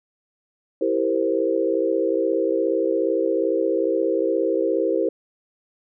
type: chord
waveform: sine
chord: C dominant seventh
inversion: first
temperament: equal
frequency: 329.6 / 392 / 466.2 / 523.3 Hz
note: E4 / G4 / Bb4 / C5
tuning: 0 / 0 / 0 / 0 cents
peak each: -24 dBFS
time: 0.81-5.09 s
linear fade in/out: 5 ms
effects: none